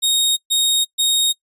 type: tone bursts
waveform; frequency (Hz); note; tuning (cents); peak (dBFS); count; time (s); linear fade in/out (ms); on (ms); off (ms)
sawtooth; 3734; A#7; +2; -11; 3; 0.02-1.33; 20; 350; 130
effects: noise-tail reverb RT60 0.1 s tail -24 dB re dry + resampled to 32000 Hz